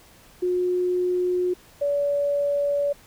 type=tone pair in turn; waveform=sine; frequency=360.6 / 572.4 Hz; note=F#4 / D5; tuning=-45 / -45 cents; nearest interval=minor sixth; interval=800 cents; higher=second; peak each=-20 dBFS; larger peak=neither; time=0.42-1.54 / 1.81-2.93 s; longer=neither; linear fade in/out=10 ms; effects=pink hiss -52 dBFS RMS until 3.06 s